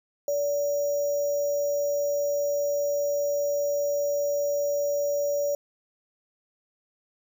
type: tone with sample-and-hold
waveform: sine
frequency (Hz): 575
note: D5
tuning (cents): -37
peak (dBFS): -23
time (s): 0.28-5.55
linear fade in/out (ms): 2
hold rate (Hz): 6300
effects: none